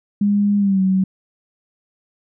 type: tone with pitch glide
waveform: sine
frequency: 203.9 to 189.15 Hz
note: G#3 to F#3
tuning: -32 to +38 cents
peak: -13 dBFS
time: 0.21-1.04 s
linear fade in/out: 5 ms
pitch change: -130 cents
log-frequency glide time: 0.58-0.81 s
effects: none